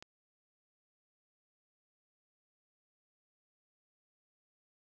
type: click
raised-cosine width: 0.2 ms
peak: -30 dBFS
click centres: 0.025 s
effects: none